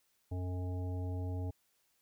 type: harmonic tone with a mistuned harmonic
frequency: 91.2 Hz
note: F#2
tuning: 24 cents flat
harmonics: 1 / 3 / 5 / 7 / 9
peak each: -35 / -45 / -49 / -52 / -54 dBFS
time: 0.31-1.51 s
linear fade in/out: 10 ms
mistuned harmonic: 5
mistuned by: -40 cents
effects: white hiss -75 dBFS RMS until 2.01 s